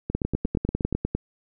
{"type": "two click trains", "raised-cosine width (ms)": 3, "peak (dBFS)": [-14, -11], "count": [8, 11], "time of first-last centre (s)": [[0.1, 0.926], [0.15, 1.15]], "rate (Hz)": [8.47, 10], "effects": []}